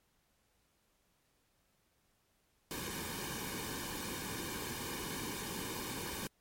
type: noise with comb filter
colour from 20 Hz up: pink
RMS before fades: -41 dBFS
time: 2.71-6.27 s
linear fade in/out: 0 ms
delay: 1.5 ms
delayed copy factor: -0.75
effects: pink hiss -75 dBFS RMS until 6.4 s + MP3 64 kbps